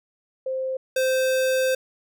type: tone pair in turn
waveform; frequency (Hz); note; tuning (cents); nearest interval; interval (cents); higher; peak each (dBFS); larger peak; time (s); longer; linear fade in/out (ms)
sine / square; 523.3 / 520; C5 / C5; 0 / -11; unison; 11; first; -24 / -20; second; 0.46-0.77 / 0.96-1.75; second; 5
effects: none